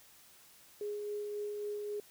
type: tone with tremolo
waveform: sine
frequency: 415.3 Hz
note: G#4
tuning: in tune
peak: -35 dBFS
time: 0.81-2 s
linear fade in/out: 2 ms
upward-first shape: sine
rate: 3.7 Hz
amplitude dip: 25%
effects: white hiss -60 dBFS RMS until 2.1 s